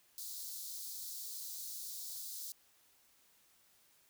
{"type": "high-pass noise", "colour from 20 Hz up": "white", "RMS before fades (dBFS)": -45, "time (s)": [0.18, 2.52], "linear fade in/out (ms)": 0, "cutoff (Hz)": 3900, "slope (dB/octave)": 48, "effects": ["white hiss -69 dBFS RMS until 4.09 s"]}